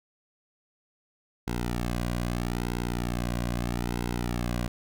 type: tone with flanger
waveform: sawtooth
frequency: 59.7 Hz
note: A#1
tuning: 42 cents sharp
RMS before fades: -30 dBFS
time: 1.47-4.68 s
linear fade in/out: 5 ms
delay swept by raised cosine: 1.7 to 2.28 ms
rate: 0.78 Hz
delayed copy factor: -0.85
effects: none